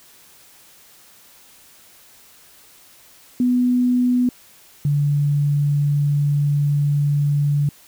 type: tone pair in turn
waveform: sine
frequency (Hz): 247.9 / 144.68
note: B3 / D3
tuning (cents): +7 / -26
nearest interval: major sixth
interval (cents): 933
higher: first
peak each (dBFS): -14 / -15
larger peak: first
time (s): 3.4-4.29 / 4.85-7.69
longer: second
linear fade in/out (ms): 2
effects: white hiss -49 dBFS RMS until 7.87 s